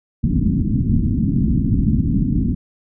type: low-pass noise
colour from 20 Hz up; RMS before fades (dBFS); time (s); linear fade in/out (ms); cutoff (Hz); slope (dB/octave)
white; -17; 0.23-2.55; 10; 270; 48
effects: none